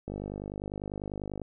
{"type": "click train", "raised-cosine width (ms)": 2, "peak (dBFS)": -23, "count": 68, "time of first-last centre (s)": [0.08, 1.417], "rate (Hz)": 50.1, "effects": []}